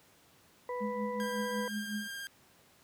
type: harmonic tone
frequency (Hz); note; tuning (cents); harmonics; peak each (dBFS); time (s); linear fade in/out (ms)
493.9; B4; 0; 1 / 2 / 4; -36 / -39 / -48; 0.69-1.68; 2
type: tone with tremolo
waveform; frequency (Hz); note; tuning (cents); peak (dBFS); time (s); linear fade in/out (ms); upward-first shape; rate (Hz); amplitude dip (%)
sine; 210; G#3; +19; -32; 0.8-2.08; 20; triangle; 5.4; 85
type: tone with vibrato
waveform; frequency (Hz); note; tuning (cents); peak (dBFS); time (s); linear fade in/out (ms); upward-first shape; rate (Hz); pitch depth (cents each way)
sawtooth; 1602; G6; +37; -36; 1.2-2.27; 0; square; 16; 12
effects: pink hiss -63 dBFS RMS until 2.83 s + high-pass 100 Hz 12 dB/octave